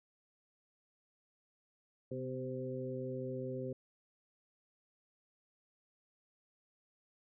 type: harmonic tone with a mistuned harmonic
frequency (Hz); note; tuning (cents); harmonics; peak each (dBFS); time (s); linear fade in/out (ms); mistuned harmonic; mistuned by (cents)
129.6; C3; -16; 1 / 2 / 3 / 4; -43 / -44 / -43 / -43; 2.11-3.73; 5; 2; -31
effects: none